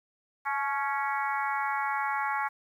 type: harmonic tone with a mistuned harmonic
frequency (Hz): 277.2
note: C#4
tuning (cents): 0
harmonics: 3 / 4 / 5 / 6 / 7 / 8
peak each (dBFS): -31 / -33 / -35 / -37 / -38 / -39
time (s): 0.45-2.49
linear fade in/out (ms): 20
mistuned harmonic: 3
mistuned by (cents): +39
effects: 10-bit